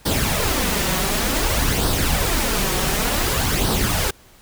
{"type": "noise with flanger", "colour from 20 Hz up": "pink", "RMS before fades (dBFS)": -20, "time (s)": [0.05, 4.11], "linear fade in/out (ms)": 10, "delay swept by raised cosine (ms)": [0.21, 5.41], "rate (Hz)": 0.55, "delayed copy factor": 0.55, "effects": ["pink hiss -50 dBFS RMS until 4.41 s"]}